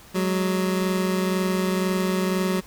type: tone pair together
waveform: 25% pulse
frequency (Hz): 185.71 / 207.7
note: F#3 / G#3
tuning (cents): +7 / 0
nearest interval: major second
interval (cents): 193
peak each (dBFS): -18 / -26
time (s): 0.14-2.61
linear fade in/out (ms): 20
effects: pink hiss -48 dBFS RMS until 2.66 s